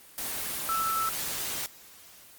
sine tone in noise, 1318.5 Hz, E6, in tune, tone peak -26 dBFS, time 0.69-1.09 s, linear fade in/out 0 ms, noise white, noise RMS -33 dBFS, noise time 0.18-1.66 s, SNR +4 dB, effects white hiss -52 dBFS RMS until 2.38 s + Opus 24 kbps

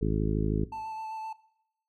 harmonic tone, 52.9 Hz, G#1, 33 cents sharp, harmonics 1 / 2 / 3 / 4 / 5 / 6 / 7 / 8, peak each -29 / -32 / -31 / -33 / -35 / -35 / -36 / -35 dBFS, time 0.01-0.65 s, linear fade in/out 10 ms
triangle tone with vibrato, 880 Hz, A5, in tune, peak -32 dBFS, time 0.72-1.33 s, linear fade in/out 5 ms, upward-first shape square, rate 7.7 Hz, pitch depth 11 cents each way
effects noise-tail reverb RT60 0.8 s tail -19 dB re dry + MP3 64 kbps

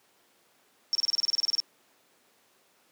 sine tone bursts, 5480 Hz, F8, 34 cents flat, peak -22 dBFS, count 14, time 0.93-1.601 s, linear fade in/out 0 ms, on 21 ms, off 29 ms, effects pink hiss -64 dBFS RMS until 2.91 s + high-pass 300 Hz 12 dB/octave

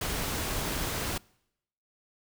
pink noise, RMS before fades -32 dBFS, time 0.01-1.18 s, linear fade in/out 5 ms, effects noise-tail reverb RT60 0.8 s tail -25 dB re dry

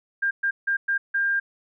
sine tone bursts at uneven times, 1600 Hz, G6, 35 cents sharp, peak -20 dBFS, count 5, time 0.22-0.31 / 0.43-0.51 / 0.67-0.77 / 0.88-0.98 / 1.14-1.4 s, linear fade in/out 10 ms, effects none

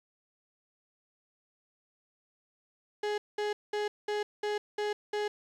35% pulse tone bursts, 417.9 Hz, G#4, 11 cents sharp, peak -28 dBFS, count 7, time 3.03-5.28 s, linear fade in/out 5 ms, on 150 ms, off 200 ms, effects low-pass 5000 Hz 12 dB/octave + 10-bit

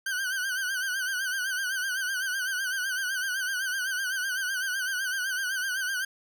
40% pulse tone with vibrato, 1530 Hz, G6, 42 cents flat, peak -27 dBFS, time 0.06-6.05 s, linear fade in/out 5 ms, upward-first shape sine, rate 7.9 Hz, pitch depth 84 cents each way, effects none

